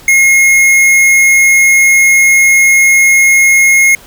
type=tone with hard clipping; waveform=sine; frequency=2154 Hz; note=C7; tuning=50 cents sharp; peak=-5 dBFS; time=0.08-3.95 s; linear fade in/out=2 ms; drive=18 dB; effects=pink hiss -37 dBFS RMS until 4.06 s